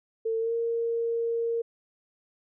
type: tone with pitch glide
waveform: sine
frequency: 450 to 463.2 Hz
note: A4 to A#4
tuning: +39 to -11 cents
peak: -25 dBFS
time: 0.25-1.62 s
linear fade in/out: 10 ms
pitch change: +50 cents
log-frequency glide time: 0.39-0.53 s
effects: none